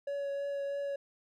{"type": "tone with vibrato", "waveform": "triangle", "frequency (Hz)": 562, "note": "C#5", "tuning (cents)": 24, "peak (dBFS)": -31, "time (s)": [0.07, 0.96], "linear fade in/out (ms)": 5, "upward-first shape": "triangle", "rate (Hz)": 3.1, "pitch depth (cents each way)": 14, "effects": []}